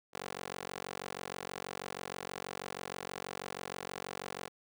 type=tone with high-pass filter; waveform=15% pulse; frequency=46.25 Hz; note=F#1; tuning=in tune; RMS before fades=-43 dBFS; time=0.13-4.49 s; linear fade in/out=20 ms; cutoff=450 Hz; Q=0.75; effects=none